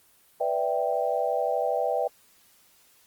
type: chord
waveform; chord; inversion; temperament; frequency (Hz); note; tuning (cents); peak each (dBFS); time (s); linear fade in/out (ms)
sine; E minor seventh; second; equal; 493.9 / 587.3 / 659.3 / 784; B4 / D5 / E5 / G5; 0 / 0 / 0 / 0; -29; 0.4-2.08; 10
effects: white hiss -60 dBFS RMS until 3.06 s + Opus 24 kbps